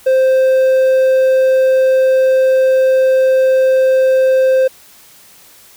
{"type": "tone", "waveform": "triangle", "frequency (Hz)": 523, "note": "C5", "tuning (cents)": -1, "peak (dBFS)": -6, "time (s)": [0.06, 4.68], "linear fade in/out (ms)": 10, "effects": ["white hiss -43 dBFS RMS until 5.76 s"]}